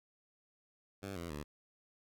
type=tone with pitch steps; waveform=10% pulse; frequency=97.9 / 85.23 / 74.19 Hz; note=G2 / F2 / D2; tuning=-2 / -42 / +18 cents; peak=-33 dBFS; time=1.02-1.44 s; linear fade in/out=20 ms; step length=140 ms; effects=none